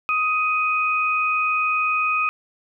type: tone pair together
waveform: sine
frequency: 1253 / 2500 Hz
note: D#6 / D#7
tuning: +12 / +8 cents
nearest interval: octave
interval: 1196 cents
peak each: -21 dBFS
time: 0.09-2.29 s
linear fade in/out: 0 ms
effects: none